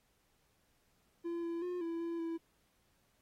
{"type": "tone with pitch steps", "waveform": "triangle", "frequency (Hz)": [340.1, 337, 357.2, 333.4, 336.6, 330.9], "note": ["F4", "E4", "F4", "E4", "E4", "E4"], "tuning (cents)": [-46, 38, 39, 20, 36, 7], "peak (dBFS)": -34, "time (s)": [1.24, 2.38], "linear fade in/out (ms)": 20, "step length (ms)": 190, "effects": ["pink hiss -75 dBFS RMS until 3.21 s", "AAC 48 kbps"]}